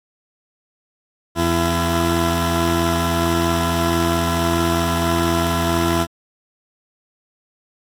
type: tone pair together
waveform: 15% pulse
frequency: 84.5 / 336.4 Hz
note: E2 / E4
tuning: +43 / +35 cents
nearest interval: 2 octaves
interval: 2392 cents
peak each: -13 dBFS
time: 1.35-6.07 s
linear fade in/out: 50 ms
effects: AAC 64 kbps